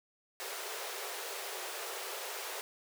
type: high-pass noise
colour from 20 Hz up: pink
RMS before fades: -41 dBFS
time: 0.4-2.61 s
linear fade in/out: 0 ms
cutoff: 370 Hz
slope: 96 dB/octave
effects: none